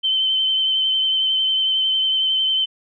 sine tone with vibrato, 3083 Hz, G7, 29 cents flat, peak -16 dBFS, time 0.03-2.66 s, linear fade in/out 20 ms, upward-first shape triangle, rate 11 Hz, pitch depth 24 cents each way, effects none

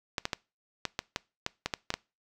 clicks, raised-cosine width 0.2 ms, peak -12 dBFS, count 11, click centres 0.182 / 0.254 / 0.332 / 0.853 / 0.991 / 1.161 / 1.464 / 1.66 / 1.738 / 1.904 / 1.94 s, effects noise-tail reverb RT60 0.3 s tail -24 dB re dry

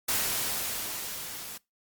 white noise with level ramp, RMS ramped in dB -27 to -41 dBFS, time 0.08-1.58 s, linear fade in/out 10 ms, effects noise-tail reverb RT60 0.2 s tail -22 dB re dry + Opus 48 kbps

